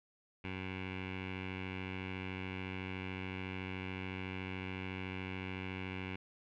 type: tone with low-pass filter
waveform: 15% pulse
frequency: 93.8 Hz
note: F#2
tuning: 24 cents sharp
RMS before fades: -42 dBFS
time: 0.44-6.16 s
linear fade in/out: 5 ms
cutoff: 2500 Hz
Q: 6.8
effects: none